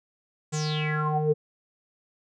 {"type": "tone with low-pass filter sweep", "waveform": "square", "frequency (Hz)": 152.8, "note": "D#3", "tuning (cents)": -31, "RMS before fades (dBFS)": -26, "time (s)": [0.52, 1.34], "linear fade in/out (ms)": 20, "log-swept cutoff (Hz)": [7800, 400], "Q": 8.4, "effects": []}